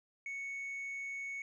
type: tone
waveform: sine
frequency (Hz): 2217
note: C#7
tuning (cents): 0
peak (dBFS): -36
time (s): 0.26-1.42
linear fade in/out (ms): 2
effects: tanh soft clip ceiling -38 dBFS